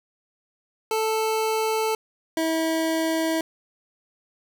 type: tone pair in turn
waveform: 25% pulse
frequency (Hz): 440 / 323.2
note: A4 / E4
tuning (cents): 0 / -34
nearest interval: perfect fourth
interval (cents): 534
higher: first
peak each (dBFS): -18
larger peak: neither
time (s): 0.91-1.95 / 2.37-3.41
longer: neither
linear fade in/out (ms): 2
effects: none